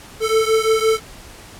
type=beating tone pair; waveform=square; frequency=440 / 445.8 Hz; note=A4 / A4; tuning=0 / +23 cents; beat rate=5.8 Hz; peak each=-17 / -19 dBFS; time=0.2-1 s; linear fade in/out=50 ms; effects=pink hiss -40 dBFS RMS until 1.59 s + low-pass 12000 Hz 12 dB/octave